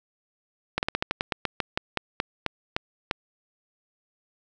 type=slowing click train; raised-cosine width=0.3 ms; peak=-8 dBFS; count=16; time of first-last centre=0.78-3.111 s; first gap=49 ms; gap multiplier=1.15; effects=none